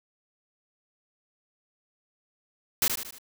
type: noise with echo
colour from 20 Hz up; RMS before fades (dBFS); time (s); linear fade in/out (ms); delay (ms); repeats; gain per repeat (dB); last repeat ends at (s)
white; -23; 2.82-2.88; 2; 76; 4; -6; 3.184
effects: none